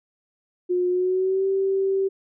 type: tone with pitch glide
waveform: sine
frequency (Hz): 359.3 to 387.3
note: F4 to G4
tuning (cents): +49 to -21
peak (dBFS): -19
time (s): 0.69-2.09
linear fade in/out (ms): 20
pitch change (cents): +130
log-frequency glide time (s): 0.89-1.46
effects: none